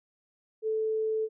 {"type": "tone", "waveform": "sine", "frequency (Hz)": 438.1, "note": "A4", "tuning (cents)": -7, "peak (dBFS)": -26, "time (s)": [0.62, 1.29], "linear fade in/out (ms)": 50, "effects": []}